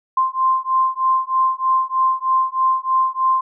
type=beating tone pair; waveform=sine; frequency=1045 / 1048.2 Hz; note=C6 / C6; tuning=-2 / +3 cents; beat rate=3.2 Hz; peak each=-18 dBFS; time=0.17-3.41 s; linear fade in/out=5 ms; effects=none